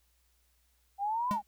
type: exponential two-way sweep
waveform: sine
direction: up then down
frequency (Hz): 779 to 1033 to 779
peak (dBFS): -29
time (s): 0.98-1.42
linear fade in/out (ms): 50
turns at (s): 1.32
type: tone with exponential decay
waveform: square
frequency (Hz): 207.7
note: G#3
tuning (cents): 0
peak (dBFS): -28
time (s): 1.31-1.43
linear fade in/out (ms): 0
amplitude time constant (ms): 26
effects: added 60 Hz sine -70 dBFS peak until 1.47 s + white hiss -73 dBFS RMS until 1.47 s